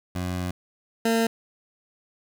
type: tone pair in turn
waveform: 20% pulse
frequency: 90.3 / 227.5 Hz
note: F#2 / A#3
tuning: -42 / -42 cents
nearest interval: octave + major third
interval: 1600 cents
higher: second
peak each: -22 / -15 dBFS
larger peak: second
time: 0.15-0.51 / 1.05-1.27 s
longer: first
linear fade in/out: 5 ms
effects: none